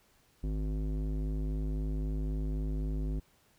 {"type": "tone with low-pass filter", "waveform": "square", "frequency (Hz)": 51.9, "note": "G#1", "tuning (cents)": 0, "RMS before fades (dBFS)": -33, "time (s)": [0.43, 3.2], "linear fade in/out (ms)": 10, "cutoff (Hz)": 300, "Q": 1.4, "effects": ["pink hiss -67 dBFS RMS until 3.58 s"]}